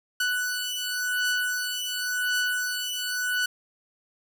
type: beating tone pair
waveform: sawtooth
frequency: 1484 / 1484.92 Hz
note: F#6 / F#6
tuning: +5 / +6 cents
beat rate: 0.92 Hz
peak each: -25 dBFS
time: 0.2-3.46 s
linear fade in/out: 5 ms
effects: none